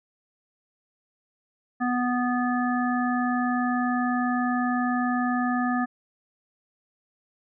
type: harmonic tone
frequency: 246.9 Hz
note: B3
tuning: in tune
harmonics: 1 / 3 / 5 / 7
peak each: -24 / -29 / -31 / -32 dBFS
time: 1.8-5.86 s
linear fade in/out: 20 ms
effects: none